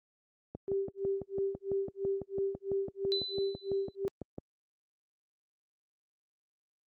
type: click train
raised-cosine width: 2 ms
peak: -26 dBFS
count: 24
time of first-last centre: 0.55-4.383 s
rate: 6 Hz
type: tone with tremolo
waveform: sine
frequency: 392 Hz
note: G4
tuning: in tune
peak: -28 dBFS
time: 0.68-4.08 s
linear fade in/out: 0 ms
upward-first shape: sine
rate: 3 Hz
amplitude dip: 100%
type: tone with exponential decay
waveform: sine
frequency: 4008 Hz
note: B7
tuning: 25 cents sharp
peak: -29 dBFS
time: 3.12-3.95 s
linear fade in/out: 0 ms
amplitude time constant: 180 ms
effects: high-pass 80 Hz 12 dB/octave + Opus 48 kbps